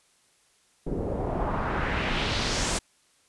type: noise with low-pass filter sweep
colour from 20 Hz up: pink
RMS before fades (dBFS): -28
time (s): 0.86-2.79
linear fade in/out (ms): 10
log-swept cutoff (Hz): 340 to 8800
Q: 1.8
effects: white hiss -64 dBFS RMS until 3.28 s + resampled to 24000 Hz